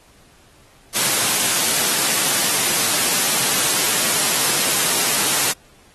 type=high-pass noise; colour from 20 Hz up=white; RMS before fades=-18 dBFS; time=0.94-5.53 s; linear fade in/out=20 ms; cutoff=110 Hz; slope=96 dB/octave; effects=pink hiss -52 dBFS RMS until 5.94 s + AAC 32 kbps